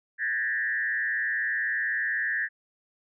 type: tone with frequency modulation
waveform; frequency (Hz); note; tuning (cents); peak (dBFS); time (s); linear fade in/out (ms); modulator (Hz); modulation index
sine; 1760; A6; 0; -25; 0.18-2.49; 50; 116; 1.2
effects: none